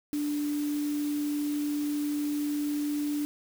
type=tone in noise; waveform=sine; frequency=293.7 Hz; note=D4; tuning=in tune; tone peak=-27 dBFS; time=0.13-3.25 s; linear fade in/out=0 ms; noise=white; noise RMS=-44 dBFS; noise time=0.13-3.25 s; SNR=+14 dB; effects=none

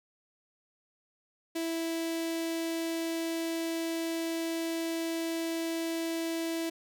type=tone with notch filter; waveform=sawtooth; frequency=329.6 Hz; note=E4; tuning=in tune; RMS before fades=-33 dBFS; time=1.55-6.7 s; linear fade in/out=10 ms; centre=1200 Hz; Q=1.2; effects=none

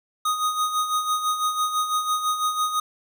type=tone with tremolo; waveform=square; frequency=1244.5 Hz; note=D#6; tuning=in tune; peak=-20 dBFS; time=0.25-2.8 s; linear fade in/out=5 ms; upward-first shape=sine; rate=6 Hz; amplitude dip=60%; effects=10-bit

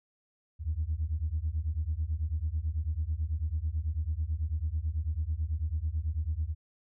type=beating tone pair; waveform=sine; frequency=73.9 / 83 Hz; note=D2 / E2; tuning=+11 / +12 cents; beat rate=9.1 Hz; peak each=-31 dBFS; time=0.59-6.55 s; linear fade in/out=50 ms; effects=tanh soft clip ceiling -22 dBFS

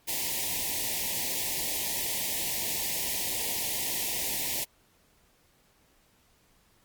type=band-stop noise; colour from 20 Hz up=white; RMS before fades=-31 dBFS; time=0.07-4.65 s; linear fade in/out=20 ms; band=1000 to 1800 Hz; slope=96 dB/octave; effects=pink hiss -65 dBFS RMS until 6.84 s + Opus 48 kbps

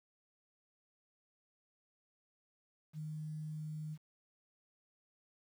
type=tone with quantisation; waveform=sine; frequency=154.2 Hz; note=D#3; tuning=15 cents flat; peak=-40 dBFS; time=2.93-3.98 s; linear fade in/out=50 ms; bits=11; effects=none

